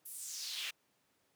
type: noise with high-pass filter sweep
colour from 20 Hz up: brown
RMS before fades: -43 dBFS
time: 0.05-0.71 s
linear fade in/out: 10 ms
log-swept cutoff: 12000 to 2500 Hz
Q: 3
effects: pink hiss -75 dBFS RMS until 1.35 s + high-pass 150 Hz 12 dB/octave